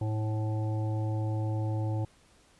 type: harmonic tone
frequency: 108.5 Hz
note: A2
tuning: 24 cents flat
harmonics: 1 / 3 / 5 / 7 / 8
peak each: -28 / -38 / -42 / -45 / -46 dBFS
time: 0.01-2.05 s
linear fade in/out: 5 ms
effects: pink hiss -62 dBFS RMS until 2.59 s + resampled to 24000 Hz